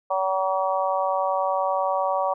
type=harmonic tone; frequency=189.7 Hz; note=F#3; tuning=43 cents sharp; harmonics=3 / 4 / 5 / 6; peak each=-25 / -26 / -27 / -28 dBFS; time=0.1-2.34 s; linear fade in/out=10 ms; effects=none